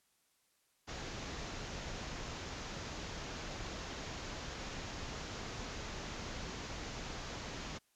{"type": "low-pass noise", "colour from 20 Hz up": "pink", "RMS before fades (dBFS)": -44, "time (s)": [0.87, 7.79], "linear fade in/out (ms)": 20, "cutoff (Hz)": 7100, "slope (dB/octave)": 96, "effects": ["white hiss -75 dBFS RMS until 7.95 s", "low-pass 12000 Hz 12 dB/octave"]}